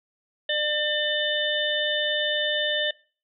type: harmonic tone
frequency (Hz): 599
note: D5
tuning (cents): +34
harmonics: 1 / 3 / 5 / 6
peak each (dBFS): -28 / -28 / -28 / -28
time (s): 0.49-2.91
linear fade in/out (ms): 5
effects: noise-tail reverb RT60 0.4 s tail -22 dB re dry